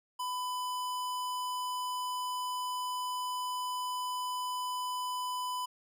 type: tone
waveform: square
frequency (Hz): 1000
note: B5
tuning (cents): +21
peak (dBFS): -34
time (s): 0.19-5.66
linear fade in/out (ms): 10
effects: none